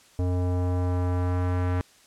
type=tone with low-pass filter sweep; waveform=square; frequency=89.9 Hz; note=F#2; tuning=49 cents flat; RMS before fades=-25 dBFS; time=0.19-1.81 s; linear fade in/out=0 ms; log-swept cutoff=590 to 1700 Hz; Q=1.1; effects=white hiss -56 dBFS RMS until 2.06 s + low-pass 9000 Hz 12 dB/octave